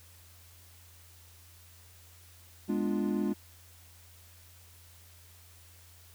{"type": "chord", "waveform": "triangle", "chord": "G# diminished seventh", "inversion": "none", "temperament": "equal", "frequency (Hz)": [207.7, 246.9, 293.7, 349.2], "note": ["G#3", "B3", "D4", "F4"], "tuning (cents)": [0, 0, 0, 0], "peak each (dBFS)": [-29, -34, -32, -33], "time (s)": [2.68, 3.34], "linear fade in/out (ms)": 20, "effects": ["added 86 Hz sine -56 dBFS peak until 6.14 s", "white hiss -58 dBFS RMS until 6.14 s"]}